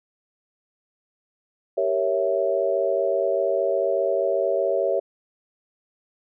sine chord, G diminished seventh, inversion none, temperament equal, 392 / 466.2 / 554.4 / 659.3 Hz, G4 / Bb4 / Db5 / Fb5, 0 / 0 / 0 / 0 cents, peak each -26 / -28 / -23 / -25 dBFS, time 1.77-5 s, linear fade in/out 10 ms, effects none

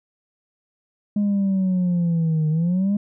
sine linear two-way sweep, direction down then up, 207.7 to 152.9 to 207.7 Hz, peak -15 dBFS, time 1.16-2.97 s, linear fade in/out 5 ms, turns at 2.49 s, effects tanh soft clip ceiling -16 dBFS

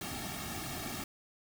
pink noise with comb filter, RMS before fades -40 dBFS, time 0.01-1.04 s, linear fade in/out 2 ms, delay 2 ms, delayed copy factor -0.9, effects none

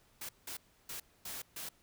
white noise bursts at uneven times, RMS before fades -43 dBFS, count 5, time 0.21-0.29 / 0.47-0.57 / 0.89-1 / 1.25-1.42 / 1.56-1.69 s, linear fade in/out 5 ms, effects pink hiss -68 dBFS RMS until 1.82 s

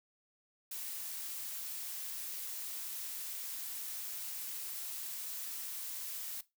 blue noise, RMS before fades -42 dBFS, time 0.71-6.41 s, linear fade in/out 5 ms, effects noise-tail reverb RT60 0.2 s tail -17 dB re dry

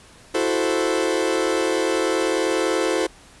40% pulse chord, F# half-diminished seventh, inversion third, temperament equal, 329.6 / 370 / 440 / 523.3 Hz, E4 / F#4 / A4 / C5, 0 / 0 / 0 / 0 cents, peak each -24 dBFS, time 0.34-3.07 s, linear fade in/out 10 ms, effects pink hiss -48 dBFS RMS until 3.4 s + resampled to 24000 Hz

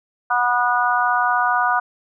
harmonic tone, 244.3 Hz, B3, 19 cents flat, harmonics 3 / 4 / 5 / 6, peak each -21 / -21 / -21 / -21 dBFS, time 0.3-1.8 s, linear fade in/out 10 ms, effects none

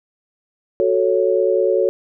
sine chord, F# minor, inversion none, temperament equal, 370 / 440 / 554.4 Hz, F#4 / A4 / C#5, 0 / 0 / 0 cents, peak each -18 dBFS, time 0.8-1.89 s, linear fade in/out 0 ms, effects none

